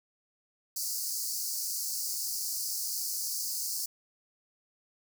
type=high-pass noise; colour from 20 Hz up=pink; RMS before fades=-34 dBFS; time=0.76-3.86 s; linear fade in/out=5 ms; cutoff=4500 Hz; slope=96 dB/octave; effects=none